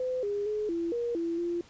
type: tone with pitch steps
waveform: sine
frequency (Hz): 509 / 408.3 / 423.7 / 336.9 / 474.4 / 335.6 / 344.7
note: C5 / G#4 / G#4 / E4 / A#4 / E4 / F4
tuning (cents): -48 / -29 / +35 / +38 / +30 / +31 / -23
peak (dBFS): -28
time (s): 0-1.61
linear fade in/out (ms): 2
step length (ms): 230
effects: pink hiss -56 dBFS RMS until 1.69 s + resampled to 16000 Hz